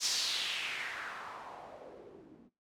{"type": "noise with low-pass filter sweep", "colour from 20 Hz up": "blue", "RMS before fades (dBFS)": -39, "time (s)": [0, 2.5], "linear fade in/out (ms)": 50, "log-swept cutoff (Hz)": [5900, 240], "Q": 2.8, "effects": ["noise-tail reverb RT60 0.3 s tail -21 dB re dry"]}